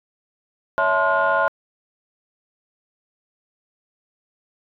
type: tone cluster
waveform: sine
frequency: 561 / 656 / 873 / 1044 / 1430 Hz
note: C#5 / E5 / A5 / C6 / F6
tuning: +21 / -9 / -14 / -4 / +41 cents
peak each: -23 / -21 / -24 / -21 / -20 dBFS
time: 0.78-1.48 s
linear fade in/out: 0 ms
effects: tanh soft clip ceiling -9 dBFS